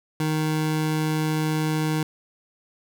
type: tone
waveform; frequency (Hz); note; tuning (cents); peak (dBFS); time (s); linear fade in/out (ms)
25% pulse; 155.56; D#3; 0; -18; 0.2-2.03; 2
effects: none